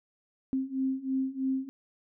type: beating tone pair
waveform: sine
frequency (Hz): 262.9 / 266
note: C4 / C4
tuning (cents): +8 / +29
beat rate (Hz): 3.1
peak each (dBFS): -32 / -30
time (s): 0.53-1.69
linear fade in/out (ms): 0
effects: none